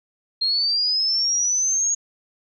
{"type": "linear sweep", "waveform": "sine", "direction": "up", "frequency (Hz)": [4186, 6660], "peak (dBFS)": -18, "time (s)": [0.41, 1.95], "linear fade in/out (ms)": 10, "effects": []}